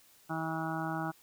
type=harmonic tone; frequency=161.1 Hz; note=E3; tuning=39 cents flat; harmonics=1 / 2 / 4 / 5 / 6 / 7 / 8 / 9; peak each=-38 / -38 / -43 / -39 / -45 / -45 / -43 / -42 dBFS; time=0.29-1.12 s; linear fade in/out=20 ms; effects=white hiss -62 dBFS RMS until 1.22 s